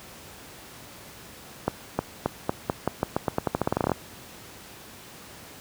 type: accelerating click train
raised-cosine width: 1 ms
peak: -8 dBFS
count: 21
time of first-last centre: 1.68-3.917 s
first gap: 310 ms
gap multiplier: 0.87
effects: pink hiss -45 dBFS RMS until 5.6 s + high-pass 80 Hz 12 dB/octave